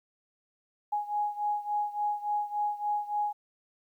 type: beating tone pair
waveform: sine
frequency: 830.6 / 834.1 Hz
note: G#5 / G#5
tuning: 0 / +7 cents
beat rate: 3.5 Hz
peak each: -30 / -33 dBFS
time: 0.92-3.33 s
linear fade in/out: 10 ms
effects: 11-bit